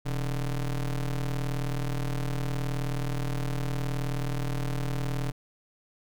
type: ring-modulated tone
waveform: square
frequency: 74.6 Hz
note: D2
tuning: 28 cents sharp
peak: -25 dBFS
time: 0.05-5.32 s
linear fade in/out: 20 ms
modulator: 55 Hz
effects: none